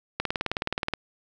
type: click train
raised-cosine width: 0.3 ms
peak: -10 dBFS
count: 15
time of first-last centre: 0.2-0.937 s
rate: 19 Hz
effects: none